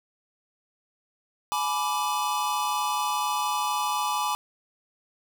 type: chord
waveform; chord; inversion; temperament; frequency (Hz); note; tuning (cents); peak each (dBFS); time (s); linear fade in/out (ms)
square; G# diminished; none; equal with one note detuned; 843.7 / 987.8 / 1174.7; G#5 / B5 / D6; +27 / 0 / 0; -30; 1.52-4.35; 0
effects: none